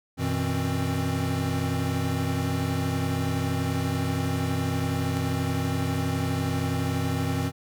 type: tone cluster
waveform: square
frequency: 92.3 / 121.3 / 160.7 / 264.7 Hz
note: F#2 / B2 / E3 / C4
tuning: -4 / -31 / -44 / +20 cents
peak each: -31 dBFS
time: 0.17-7.52 s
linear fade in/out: 50 ms
effects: none